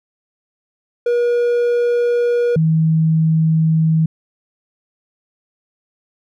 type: tone pair in turn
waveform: triangle / sine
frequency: 479.6 / 160.05 Hz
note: A#4 / D#3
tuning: +49 / +49 cents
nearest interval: octave + perfect fifth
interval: 1900 cents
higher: first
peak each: -11 / -11 dBFS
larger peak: neither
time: 1.06-2.56 / 2.56-4.06 s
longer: neither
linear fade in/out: 5 ms
effects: none